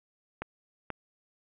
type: clicks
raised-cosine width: 0.5 ms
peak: -19 dBFS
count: 2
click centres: 0.42 / 0.903 s
effects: resampled to 8000 Hz + 10-bit